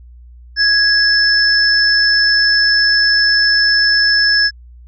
sine tone pair together, 1661.2 / 5269 Hz, G#6 / E8, 0 / -2 cents, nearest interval octave + minor sixth, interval 1998 cents, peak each -12 dBFS, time 0.56-4.51 s, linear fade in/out 50 ms, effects added 60 Hz sine -36 dBFS peak until 4.87 s

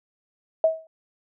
sine tone with exponential decay, 643 Hz, E5, 43 cents flat, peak -12 dBFS, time 0.64-0.87 s, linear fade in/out 2 ms, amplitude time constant 48 ms, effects none

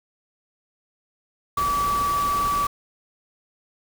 sine tone in noise, 1150 Hz, D6, 37 cents flat, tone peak -20 dBFS, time 1.57-2.67 s, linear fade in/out 5 ms, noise pink, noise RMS -32 dBFS, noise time 1.57-2.67 s, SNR +9 dB, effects none

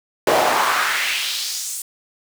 brown noise with high-pass filter sweep, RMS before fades -20 dBFS, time 0.27-1.82 s, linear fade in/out 2 ms, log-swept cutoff 520 to 8800 Hz, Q 2.1, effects none

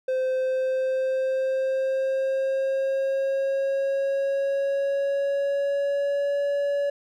triangle tone with pitch glide, 518 to 568.2 Hz, C5 to C#5, -17 to +43 cents, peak -20 dBFS, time 0.08-6.9 s, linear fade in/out 5 ms, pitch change +160 cents, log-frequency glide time 0.35-6.41 s, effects none

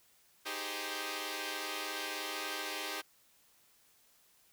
5% pulse chord, Ab major seventh, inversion second, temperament equal, 311.1 / 392 / 415.3 / 523.3 Hz, Eb4 / G4 / Ab4 / C5, 0 / 0 / 0 / 0 cents, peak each -31 / -30 / -34 / -32 dBFS, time 0.45-3.02 s, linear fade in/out 20 ms, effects white hiss -67 dBFS RMS until 4.52 s

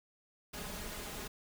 pink noise with comb filter, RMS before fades -43 dBFS, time 0.53-1.28 s, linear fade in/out 10 ms, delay 4.8 ms, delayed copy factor +0.5, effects none

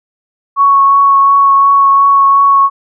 sine tone with vibrato, 1108.7 Hz, C#6, in tune, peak -4 dBFS, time 0.56-2.7 s, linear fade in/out 50 ms, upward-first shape triangle, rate 2.8 Hz, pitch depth 13 cents each way, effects none

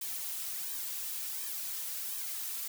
blue noise with flanger, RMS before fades -38 dBFS, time 0.01-2.68 s, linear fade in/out 5 ms, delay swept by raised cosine 1.4 to 3.6 ms, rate 1.4 Hz, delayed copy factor -0.9, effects none

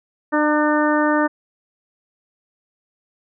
harmonic tone with a mistuned harmonic, 300 Hz, D4, 37 cents sharp, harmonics 1 / 2 / 3 / 4 / 5 / 6, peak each -18 / -21 / -23 / -24 / -25 / -26 dBFS, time 0.32-1.28 s, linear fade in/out 20 ms, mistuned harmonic 3, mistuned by +23 cents, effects none

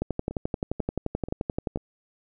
two click trains, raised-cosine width 2 ms, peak -13 / -22 dBFS, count 21 / 4, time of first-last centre 0.02-1.759 / 0.31-1.773 s, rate 11.5 / 2.05 Hz, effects none

